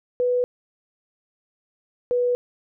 sine tone pair in turn, 493.9 / 490.2 Hz, B4 / B4, 0 / -13 cents, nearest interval unison, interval 13 cents, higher first, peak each -18 dBFS, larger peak neither, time 0.2-0.44 / 2.11-2.35 s, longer neither, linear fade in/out 0 ms, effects none

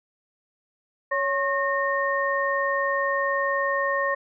sine tone cluster, 557 / 1081 / 1840 Hz, C#5 / C#6 / A#6, +8 / -44 / -23 cents, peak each -26 dBFS, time 1.11-4.15 s, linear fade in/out 10 ms, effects none

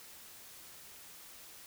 silence, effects white hiss -53 dBFS RMS until 1.66 s

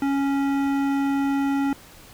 sine tone with hard clipping, 277.2 Hz, C#4, in tune, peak -22 dBFS, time 0.02-1.73 s, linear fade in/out 2 ms, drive 14 dB, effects pink hiss -47 dBFS RMS until 2.13 s

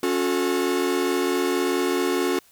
45% pulse chord, F# minor, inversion second, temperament equal with one note detuned, 277.2 / 361.8 / 440 Hz, C#4 / F#4 / A4, 0 / -39 / 0 cents, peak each -26 / -23 / -28 dBFS, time 0.03-2.39 s, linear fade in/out 2 ms, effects white hiss -56 dBFS RMS until 2.51 s

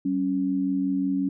sine tone pair together, 191.7 / 277.2 Hz, G3 / C#4, -38 / 0 cents, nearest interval tritone, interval 638 cents, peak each -28 / -23 dBFS, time 0.05-1.29 s, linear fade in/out 5 ms, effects none

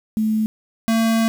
sine / square tone pair in turn, 217.6 / 225.8 Hz, A3 / A3, -19 / +45 cents, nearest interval minor second, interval 64 cents, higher second, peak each -16 dBFS, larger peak neither, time 0.17-0.46 / 0.88-1.28 s, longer second, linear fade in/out 0 ms, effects 7-bit

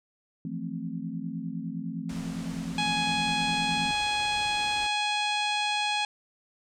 sine chord, F major seventh, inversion third, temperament equal, 164.81 / 174.61 / 220 / 261.6 Hz, E3 / F3 / A3 / C4, 0 / 0 / 0 / 0 cents, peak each -37 dBFS, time 0.45-3.91 s, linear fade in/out 2 ms
pink low-pass noise, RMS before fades -44 dBFS, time 2.09-4.87 s, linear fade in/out 5 ms, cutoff 9200 Hz, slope 24 dB/octave
harmonic tone, 835 Hz, G#5, 9 cents sharp, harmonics 1 / 2 / 3 / 4 / 5 / 6 / 7 / 8 / 9 / 10, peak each -29 / -37 / -31 / -32 / -36 / -44 / -48 / -47 / -50 / -44 dBFS, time 2.78-6.05 s, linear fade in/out 2 ms
effects none

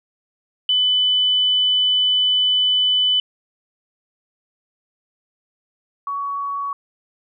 sine tone pair in turn, 3000 / 1123.7 Hz, F#7 / C#6, +23 / +23 cents, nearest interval octave + perfect fourth, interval 1700 cents, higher first, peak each -14 / -22 dBFS, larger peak first, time 0.69-3.2 / 6.07-6.73 s, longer first, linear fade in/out 2 ms, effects none

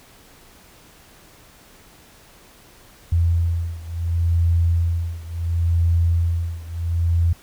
sine beating tone pair, 84.3 / 85.01 Hz, E2 / F2, +39 / -46 cents, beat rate 0.71 Hz, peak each -19 / -21 dBFS, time 3.12-7.33 s, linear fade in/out 5 ms, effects pink hiss -49 dBFS RMS until 7.42 s

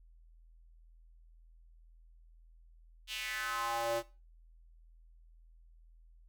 square tone with high-pass filter sweep, 116.54 Hz, A#2, in tune, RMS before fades -36 dBFS, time 3.07-4.03 s, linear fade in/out 50 ms, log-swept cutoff 3200 to 460 Hz, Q 3.4, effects noise-tail reverb RT60 0.3 s tail -17 dB re dry + added 41 Hz sine -57 dBFS peak until 6.28 s

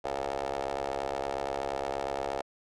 15% pulse ring-modulated tone, 68.5 Hz, C#2, 20 cents flat, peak -22 dBFS, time 0.04-2.42 s, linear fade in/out 10 ms, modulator 623 Hz, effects low-pass 7000 Hz 12 dB/octave

